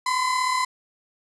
35% pulse tone pair together, 1012.5 / 1049 Hz, B5 / C6, +43 / +4 cents, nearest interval minor second, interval 61 cents, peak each -20 / -27 dBFS, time 0.06-0.65 s, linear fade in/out 5 ms, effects resampled to 22050 Hz + 9-bit

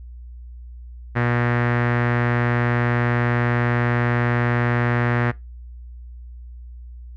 sawtooth tone with low-pass filter, 120 Hz, B2, 49 cents flat, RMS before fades -20 dBFS, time 1.15-5.32 s, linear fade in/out 20 ms, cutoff 1800 Hz, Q 3.3, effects noise-tail reverb RT60 0.2 s tail -21 dB re dry + added 60 Hz sine -35 dBFS peak until 7.16 s

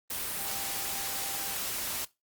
sine tone in noise, 789 Hz, G5, 11 cents sharp, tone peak -44 dBFS, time 0.38-1.55 s, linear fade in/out 5 ms, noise white, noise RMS -34 dBFS, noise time 0.1-2.05 s, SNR -13 dB, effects noise-tail reverb RT60 0.2 s tail -19 dB re dry + Opus 32 kbps

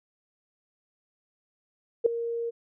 sine tone with ADSR envelope, 466.2 Hz, A#4, in tune, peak -13 dBFS, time 2.04-2.51 s, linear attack 21 ms, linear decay 4 ms, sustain -15 dB, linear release 22 ms, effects none

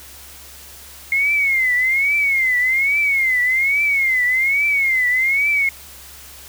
sine tone with vibrato, 2138 Hz, C7, 37 cents sharp, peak -14 dBFS, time 1.12-5.69 s, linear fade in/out 2 ms, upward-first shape triangle, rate 1.2 Hz, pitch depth 160 cents each way, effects added 69 Hz sine -46 dBFS peak until 6.48 s + white hiss -40 dBFS RMS until 6.48 s

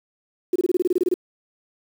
sine tone bursts, 361.2 Hz, F#4, 42 cents flat, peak -15 dBFS, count 12, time 0.53-1.141 s, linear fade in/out 5 ms, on 28 ms, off 25 ms, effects 7-bit

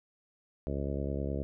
harmonic tone, 69.6 Hz, C#2, 8 cents sharp, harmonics 1 / 2 / 3 / 4 / 5 / 6 / 7 / 8 / 9, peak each -35 / -38 / -40 / -41 / -42 / -43 / -43 / -44 / -45 dBFS, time 0.67-1.43 s, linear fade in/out 0 ms, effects none

